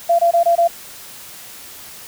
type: tone bursts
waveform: sine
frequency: 683 Hz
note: F5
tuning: 39 cents flat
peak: -10 dBFS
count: 5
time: 0.09-0.678 s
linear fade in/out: 10 ms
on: 100 ms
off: 22 ms
effects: white hiss -37 dBFS RMS until 2.07 s